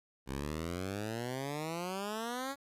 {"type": "exponential sweep", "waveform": "10% pulse", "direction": "up", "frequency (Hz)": [64.8, 282.4], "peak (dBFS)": -28, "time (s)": [0.26, 2.56], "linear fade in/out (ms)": 50, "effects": ["resampled to 32000 Hz", "11-bit"]}